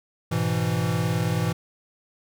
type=chord; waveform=square; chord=E major; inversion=first; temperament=equal with one note detuned; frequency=104.73 / 123.47 / 164.81 Hz; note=G#2 / B2 / E3; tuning=+15 / 0 / 0 cents; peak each=-28 / -28 / -26 dBFS; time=0.31-1.53 s; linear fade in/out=10 ms; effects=none